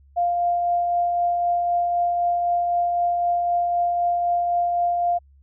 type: tone with tremolo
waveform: sine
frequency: 699 Hz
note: F5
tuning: 1 cent sharp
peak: -17 dBFS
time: 0.16-5.19 s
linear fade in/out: 20 ms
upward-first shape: triangle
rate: 3.9 Hz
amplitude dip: 30%
effects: added 69 Hz sine -50 dBFS peak until 5.42 s